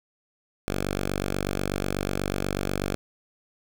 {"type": "tone", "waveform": "5% pulse", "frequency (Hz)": 48.17, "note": "G1", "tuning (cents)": -30, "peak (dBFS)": -15, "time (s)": [0.68, 2.95], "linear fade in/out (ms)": 0, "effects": []}